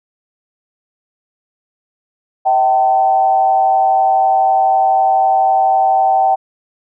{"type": "tone with frequency modulation", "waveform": "sine", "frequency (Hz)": 768, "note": "G5", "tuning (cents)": -36, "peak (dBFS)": -9, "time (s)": [2.45, 6.36], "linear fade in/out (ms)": 20, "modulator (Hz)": 120, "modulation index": 0.62, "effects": []}